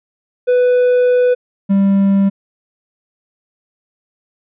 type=tone pair in turn; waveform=triangle; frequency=496 / 196.84 Hz; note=B4 / G3; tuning=+7 / +7 cents; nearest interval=octave + major third; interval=1600 cents; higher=first; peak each=-7 dBFS; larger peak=neither; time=0.47-1.35 / 1.69-2.3 s; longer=first; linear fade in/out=20 ms; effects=resampled to 8000 Hz